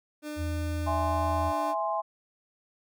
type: tone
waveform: 30% pulse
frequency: 300 Hz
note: D4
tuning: 37 cents sharp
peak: -32 dBFS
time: 0.22-1.75 s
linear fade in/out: 50 ms
type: tone with pitch glide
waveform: sine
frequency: 82.41 to 83.37 Hz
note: E2 to E2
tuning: 0 to +20 cents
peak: -29 dBFS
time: 0.36-1.53 s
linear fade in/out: 50 ms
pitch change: +20 cents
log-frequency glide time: 0.96-1.26 s
type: chord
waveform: sine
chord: E augmented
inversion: none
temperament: equal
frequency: 659.3 / 830.6 / 1046.5 Hz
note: E5 / G#5 / B#5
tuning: 0 / 0 / 0 cents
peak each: -31 dBFS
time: 0.86-2.02 s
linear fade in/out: 20 ms
effects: none

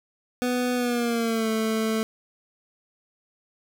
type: tone with pitch glide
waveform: 25% pulse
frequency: 248 to 220.9 Hz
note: B3 to A3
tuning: +7 to +7 cents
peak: -19 dBFS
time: 0.42-2.03 s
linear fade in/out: 0 ms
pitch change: -200 cents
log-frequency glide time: 0.75-1.49 s
effects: none

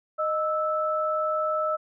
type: tone pair together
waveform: sine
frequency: 619 / 1312.9 Hz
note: D#5 / E6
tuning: -9 / -7 cents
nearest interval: octave + minor second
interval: 1302 cents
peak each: -26 / -26 dBFS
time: 0.18-1.77 s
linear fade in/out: 20 ms
effects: none

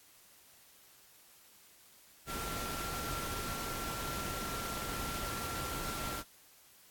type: tone in noise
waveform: sine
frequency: 1365 Hz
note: F6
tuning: 40 cents flat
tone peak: -42 dBFS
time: 2.26-6.24 s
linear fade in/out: 50 ms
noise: pink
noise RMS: -40 dBFS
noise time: 2.26-6.24 s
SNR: -5 dB
effects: white hiss -61 dBFS RMS until 6.9 s + AAC 64 kbps

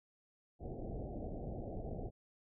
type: low-pass noise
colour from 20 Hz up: pink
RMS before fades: -43 dBFS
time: 0.59-2.11 s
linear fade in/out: 50 ms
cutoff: 760 Hz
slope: 96 dB/octave
effects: none

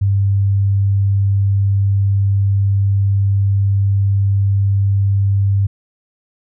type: tone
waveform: sine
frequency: 99 Hz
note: G2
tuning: 18 cents sharp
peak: -11 dBFS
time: 0.01-5.67 s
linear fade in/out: 10 ms
effects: none

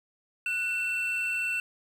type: tone pair together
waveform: triangle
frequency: 1480 / 2689 Hz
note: F#6 / E7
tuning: 0 / +34 cents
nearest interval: minor seventh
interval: 1034 cents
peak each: -34 / -26 dBFS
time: 0.46-1.6 s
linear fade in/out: 2 ms
effects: 9-bit

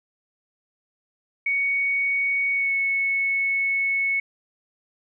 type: tone with pitch glide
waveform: sine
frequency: 2232 to 2205 Hz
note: C#7 to C#7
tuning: +11 to -10 cents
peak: -20 dBFS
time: 1.46-4.2 s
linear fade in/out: 5 ms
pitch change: -21 cents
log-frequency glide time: 2.52-2.73 s
effects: none

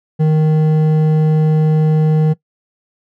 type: tone with hard clipping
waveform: sine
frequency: 155.56 Hz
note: D#3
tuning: in tune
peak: -11 dBFS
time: 0.19-2.34 s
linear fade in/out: 20 ms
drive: 8 dB
effects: noise-tail reverb RT60 0.1 s tail -20 dB re dry

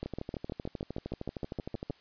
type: two click trains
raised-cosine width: 2 ms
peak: -23 / -22 dBFS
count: 25 / 13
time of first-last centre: 0.06-1.906 / 0.03-1.899 s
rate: 13 / 6.42 Hz
effects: white hiss -62 dBFS RMS until 2 s + resampled to 11025 Hz

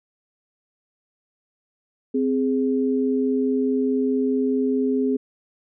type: tone pair together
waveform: sine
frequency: 260 / 415.3 Hz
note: C4 / G#4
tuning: -11 / 0 cents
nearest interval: minor sixth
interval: 811 cents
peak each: -20 / -23 dBFS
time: 2.14-5.17 s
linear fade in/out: 10 ms
effects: none

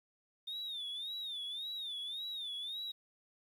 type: tone with vibrato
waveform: sine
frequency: 3624 Hz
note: A#7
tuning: 50 cents flat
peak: -37 dBFS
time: 0.47-2.92 s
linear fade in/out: 10 ms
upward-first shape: sine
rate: 1.8 Hz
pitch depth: 130 cents each way
effects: tanh soft clip ceiling -37 dBFS + 11-bit

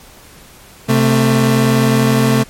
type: tone pair together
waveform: 30% pulse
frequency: 130.81 / 222.2 Hz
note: C3 / A3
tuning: 0 / +17 cents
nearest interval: major sixth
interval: 917 cents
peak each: -10 dBFS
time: 0.88-2.44 s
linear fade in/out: 20 ms
effects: pink hiss -41 dBFS RMS until 2.49 s + MP3 64 kbps

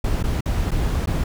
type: noise with dropouts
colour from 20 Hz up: brown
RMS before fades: -21 dBFS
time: 0.04-1.24 s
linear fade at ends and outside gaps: 5 ms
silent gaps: 0.228-0.238 / 0.408-0.457 / 0.709-0.715 / 1.06-1.072 s
effects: none

